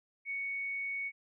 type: tone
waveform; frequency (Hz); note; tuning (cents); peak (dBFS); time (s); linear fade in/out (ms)
sine; 2225; C#7; +6; -34; 0.25-1.12; 50
effects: none